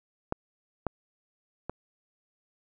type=clicks; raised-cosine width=1 ms; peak=-14 / -14 / -19 dBFS; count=3; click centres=0.324 / 0.867 / 1.696 s; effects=none